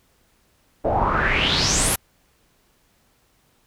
pink noise with low-pass filter sweep, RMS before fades -20 dBFS, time 0.84-1.96 s, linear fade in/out 10 ms, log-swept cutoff 570 to 12000 Hz, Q 5.7, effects pink hiss -62 dBFS RMS until 3.66 s

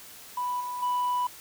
sine tone with level steps, 987.8 Hz, B5, in tune, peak -26 / -31 / -22 dBFS, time 0.37-1.27 s, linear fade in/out 5 ms, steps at 0.6 / 0.82 s, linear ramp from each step 10 ms, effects tanh soft clip ceiling -23 dBFS + white hiss -47 dBFS RMS until 1.4 s

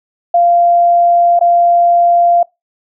sine tone with dropouts, 693 Hz, F5, 14 cents flat, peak -6 dBFS, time 0.34-2.43 s, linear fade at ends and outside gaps 5 ms, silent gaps 1.392-1.41 s, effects noise-tail reverb RT60 0.2 s tail -24 dB re dry

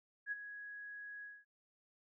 sine tone with ADSR envelope, 1666 Hz, G#6, 5 cents sharp, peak -35 dBFS, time 0.26-1.45 s, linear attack 57 ms, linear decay 26 ms, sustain -11 dB, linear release 220 ms, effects none

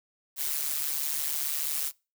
blue noise with amplitude modulation, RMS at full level -27 dBFS, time 0.36-1.92 s, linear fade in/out 50 ms, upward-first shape sine, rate 146 Hz, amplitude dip 80%, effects noise-tail reverb RT60 0.3 s tail -24 dB re dry

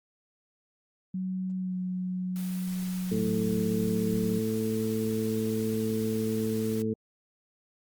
sine tone with pitch glide, 186.2 to 183.21 Hz, F#3 to F#3, +11 to -17 cents, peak -29 dBFS, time 1.14-4.39 s, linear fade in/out 5 ms, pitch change -28 cents, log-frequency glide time 1.56-1.76 s
white noise, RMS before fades -45 dBFS, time 2.36-6.82 s, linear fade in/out 0 ms
harmonic tone, 110 Hz, A2, in tune, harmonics 1 / 2 / 3 / 4, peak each -35 / -29 / -37 / -31 dBFS, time 3.11-6.94 s, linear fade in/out 10 ms
effects Opus 48 kbps

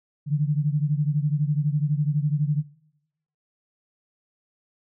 sine beating tone pair, 145 / 157 Hz, D3 / D#3, -22 / +16 cents, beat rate 12 Hz, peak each -21 / -25 dBFS, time 0.26-2.64 s, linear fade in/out 50 ms, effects noise-tail reverb RT60 0.8 s tail -21 dB re dry

